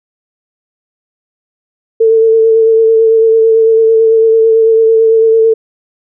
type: tone with vibrato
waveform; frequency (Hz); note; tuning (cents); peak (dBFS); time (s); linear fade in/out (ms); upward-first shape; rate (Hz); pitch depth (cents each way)
sine; 447.9; A4; +31; -4; 2-5.54; 10; sine; 9; 20
effects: none